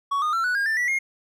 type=tone with pitch steps; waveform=triangle; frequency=1120 / 1228.4 / 1347.4 / 1477.8 / 1620.9 / 1777.9 / 1950 / 2139 Hz; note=C#6 / D#6 / E6 / F#6 / G#6 / A6 / B6 / C7; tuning=+18 / -23 / +38 / -3 / -43 / +18 / -23 / +38 cents; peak=-19 dBFS; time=0.11-0.99 s; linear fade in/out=10 ms; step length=110 ms; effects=none